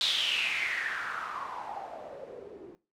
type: noise with low-pass filter sweep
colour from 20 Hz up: blue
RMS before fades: -34 dBFS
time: 0.01-2.75 s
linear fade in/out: 0 ms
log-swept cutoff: 3800 to 340 Hz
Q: 6.6
effects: noise-tail reverb RT60 0.3 s tail -17 dB re dry